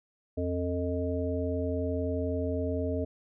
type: harmonic tone with a mistuned harmonic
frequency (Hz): 88.8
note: F2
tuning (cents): +29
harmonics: 1 / 3 / 5 / 7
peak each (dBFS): -32 / -33 / -34 / -35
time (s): 0.37-3.05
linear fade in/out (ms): 10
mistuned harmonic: 1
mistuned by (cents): -75
effects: none